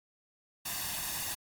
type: noise with comb filter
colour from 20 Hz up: white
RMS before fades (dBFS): -36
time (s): 0.65-1.35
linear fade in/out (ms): 10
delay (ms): 1.1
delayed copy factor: +0.65
effects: AAC 64 kbps